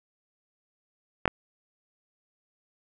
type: clicks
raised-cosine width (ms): 0.5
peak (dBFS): -7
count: 2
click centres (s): 1.256 / 1.278
effects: none